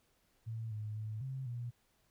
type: tone with pitch steps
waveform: sine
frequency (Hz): 112.8 / 106.8 / 108.4 / 132.6 / 120.2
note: A2 / G#2 / A2 / C3 / B2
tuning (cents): +44 / +49 / -25 / +23 / -46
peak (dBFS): -38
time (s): 0.46-1.71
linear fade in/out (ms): 20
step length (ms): 250
effects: pink hiss -74 dBFS RMS until 2.1 s